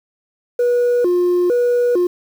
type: tone with vibrato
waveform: sine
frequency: 415.3 Hz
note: G#4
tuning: in tune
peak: -10 dBFS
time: 0.59-2.07 s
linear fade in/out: 5 ms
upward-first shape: square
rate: 1.1 Hz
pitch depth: 270 cents each way
effects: tanh soft clip ceiling -11 dBFS + 7-bit